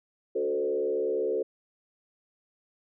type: tone with frequency modulation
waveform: sine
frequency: 442.4 Hz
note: A4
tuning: 9 cents sharp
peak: -25 dBFS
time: 0.35-1.43 s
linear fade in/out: 10 ms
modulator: 71 Hz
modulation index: 1.2
effects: none